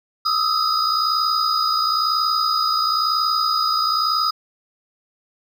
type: tone cluster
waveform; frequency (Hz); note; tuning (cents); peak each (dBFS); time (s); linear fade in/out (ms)
triangle; 1243 / 1304 / 4959; D#6 / E6 / D#8; -2 / -19 / -7; -20; 0.25-4.31; 10
effects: none